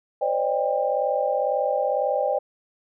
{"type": "tone cluster", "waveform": "sine", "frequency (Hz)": [512, 570, 612, 796], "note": ["C5", "C#5", "D#5", "G5"], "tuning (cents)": [-38, 48, -29, 26], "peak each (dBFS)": -26, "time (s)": [0.21, 2.39], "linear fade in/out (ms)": 10, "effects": []}